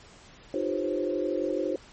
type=tone cluster; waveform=sine; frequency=306.7 / 353.2 / 398.7 / 504 / 536 Hz; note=D#4 / F4 / G4 / B4 / C5; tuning=-25 / +20 / +29 / +35 / +42 cents; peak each=-32 / -31 / -34 / -35 / -31 dBFS; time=0.54-1.76 s; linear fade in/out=2 ms; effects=pink hiss -52 dBFS RMS until 1.92 s + MP3 32 kbps